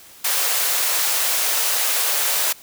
white high-pass noise, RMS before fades -20 dBFS, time 0.24-2.53 s, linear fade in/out 10 ms, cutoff 470 Hz, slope 24 dB/octave, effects white hiss -45 dBFS RMS until 2.62 s

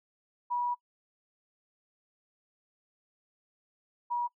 sine tone pair in turn, 970 / 961.6 Hz, B5 / B5, -31 / -46 cents, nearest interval unison, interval 15 cents, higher first, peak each -28 dBFS, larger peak neither, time 0.5-0.75 / 4.1-4.28 s, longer first, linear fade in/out 20 ms, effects noise-tail reverb RT60 0.1 s tail -24 dB re dry

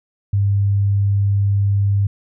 sine tone, 100 Hz, G2, 35 cents sharp, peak -13 dBFS, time 0.33-2.07 s, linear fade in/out 5 ms, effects none

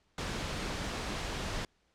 pink noise, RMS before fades -36 dBFS, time 0.18-1.65 s, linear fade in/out 2 ms, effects pink hiss -72 dBFS RMS until 1.94 s + low-pass 6000 Hz 12 dB/octave

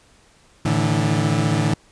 30% pulse chord, A suspended fourth, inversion none, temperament equal with one note detuned, 110 / 146.83 / 161.61 Hz, A2 / D3 / E3, 0 / 0 / -34 cents, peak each -19 dBFS, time 0.65-1.74 s, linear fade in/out 5 ms, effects pink hiss -54 dBFS RMS until 1.91 s + resampled to 22050 Hz

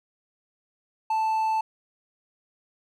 triangle tone, 880 Hz, A5, in tune, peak -20 dBFS, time 1.1-1.61 s, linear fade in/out 5 ms, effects none

